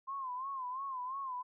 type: tone with vibrato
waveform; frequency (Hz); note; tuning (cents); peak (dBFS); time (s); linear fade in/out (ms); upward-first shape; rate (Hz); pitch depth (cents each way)
sine; 1046.5; C6; 0; -37; 0.07-1.43; 20; sine; 2.9; 100
effects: none